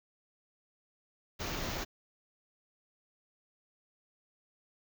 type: band-stop noise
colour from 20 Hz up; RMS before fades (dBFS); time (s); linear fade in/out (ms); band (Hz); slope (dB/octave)
pink; -37; 1.39-1.85; 20; 6900 to 14000; 96
effects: none